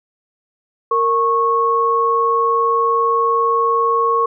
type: tone pair together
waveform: sine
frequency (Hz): 462.5 / 1100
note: A#4 / C#6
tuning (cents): -14 / -14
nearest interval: octave + minor third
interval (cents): 1500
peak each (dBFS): -18 / -14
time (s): 0.91-4.26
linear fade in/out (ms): 5
effects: none